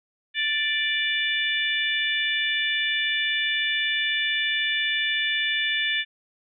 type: harmonic tone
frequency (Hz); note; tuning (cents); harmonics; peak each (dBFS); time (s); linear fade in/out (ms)
587.3; D5; 0; 3 / 4 / 5 / 6; -26 / -28 / -29 / -28; 0.34-6.05; 50
effects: none